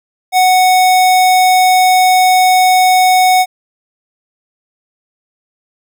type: tone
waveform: square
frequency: 740 Hz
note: F#5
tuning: in tune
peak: -7 dBFS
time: 0.32-3.46 s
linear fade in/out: 50 ms
effects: none